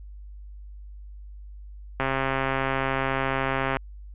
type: click train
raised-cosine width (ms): 0.5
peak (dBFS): -10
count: 238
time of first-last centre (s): 2-3.769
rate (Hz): 134
effects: added 50 Hz sine -39 dBFS peak until 4.14 s + resampled to 8000 Hz